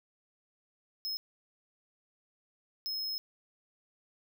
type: tone bursts at uneven times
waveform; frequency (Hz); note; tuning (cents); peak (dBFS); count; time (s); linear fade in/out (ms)
square; 5160; E8; -38; -34; 2; 1.05-1.17 / 2.86-3.18; 0
effects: none